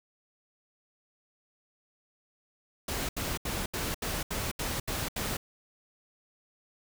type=noise bursts; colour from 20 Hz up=pink; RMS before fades=-33 dBFS; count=9; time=2.88-5.37 s; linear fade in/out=5 ms; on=210 ms; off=75 ms; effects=none